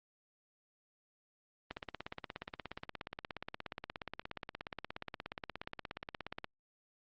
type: click train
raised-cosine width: 0.3 ms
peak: -24 dBFS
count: 81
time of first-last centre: 1.71-6.444 s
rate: 16.9 Hz
effects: low-pass 4000 Hz 12 dB/octave + Opus 24 kbps